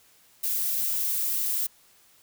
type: noise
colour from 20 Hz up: violet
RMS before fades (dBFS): -27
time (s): 0.43-1.67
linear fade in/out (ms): 10
effects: white hiss -59 dBFS RMS until 2.22 s